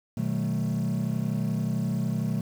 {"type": "chord", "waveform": "triangle", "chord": "B dominant seventh", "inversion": "none", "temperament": "equal with one note detuned", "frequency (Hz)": [123.47, 155.56, 188.78, 220], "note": ["B2", "D#3", "F#3", "A3"], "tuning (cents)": [0, 0, 35, 0], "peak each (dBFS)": -28, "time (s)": [0.17, 2.41], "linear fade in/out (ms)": 5, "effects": ["tanh soft clip ceiling -17 dBFS", "8-bit"]}